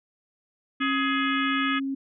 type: harmonic tone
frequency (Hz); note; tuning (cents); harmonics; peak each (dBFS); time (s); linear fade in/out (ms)
420; G#4; +19; 3 / 4 / 5 / 6 / 7 / 8; -28 / -30 / -32 / -34 / -35 / -36; 0.8-1.8; 20
type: tone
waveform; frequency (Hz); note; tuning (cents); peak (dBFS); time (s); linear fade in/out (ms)
sine; 271.5; C#4; -36; -26; 0.8-1.95; 10
effects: none